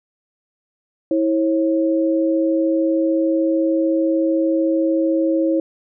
sine tone pair together, 325.3 / 541.3 Hz, E4 / C#5, -23 / -41 cents, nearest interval major sixth, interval 882 cents, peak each -16 / -20 dBFS, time 1.11-5.6 s, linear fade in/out 2 ms, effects none

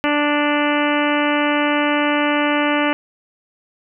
harmonic tone, 293.7 Hz, D4, in tune, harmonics 1 / 2 / 3 / 4 / 5 / 6 / 7 / 8 / 9 / 10, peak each -19 / -22 / -24 / -25 / -26 / -27 / -27 / -28 / -29 / -29 dBFS, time 0.04-2.93 s, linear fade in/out 0 ms, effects none

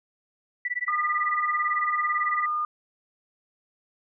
sine tone with tremolo, 1966 Hz, B6, 8 cents flat, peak -23 dBFS, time 0.65-2.46 s, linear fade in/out 2 ms, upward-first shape sine, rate 18 Hz, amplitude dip 100%
sine tone, 1216 Hz, D#6, 40 cents flat, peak -24 dBFS, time 0.88-2.65 s, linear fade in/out 2 ms
effects none

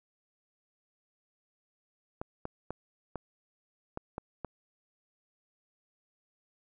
clicks, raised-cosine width 1 ms, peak -22 dBFS, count 7, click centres 2.215 / 2.454 / 2.706 / 3.157 / 3.974 / 4.181 / 4.447 s, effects none

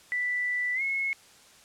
sine tone with pitch glide, 1975.5 to 2179 Hz, B6 to C#7, 0 to -30 cents, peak -26 dBFS, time 0.12-1.13 s, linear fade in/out 0 ms, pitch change +170 cents, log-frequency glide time 0.74-0.82 s, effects white hiss -55 dBFS RMS until 1.64 s + low-pass 9000 Hz 12 dB/octave

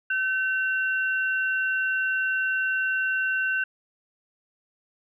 sine tone pair together, 1530 / 2740 Hz, G6 / F7, -42 / -34 cents, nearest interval minor seventh, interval 1008 cents, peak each -23 / -31 dBFS, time 0.1-3.64 s, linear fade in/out 5 ms, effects none

